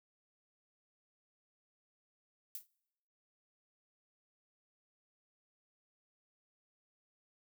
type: noise with exponential decay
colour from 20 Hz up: violet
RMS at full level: -39 dBFS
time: 2.55-2.67 s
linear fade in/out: 1 ms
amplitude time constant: 26 ms
effects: noise-tail reverb RT60 0.9 s tail -26 dB re dry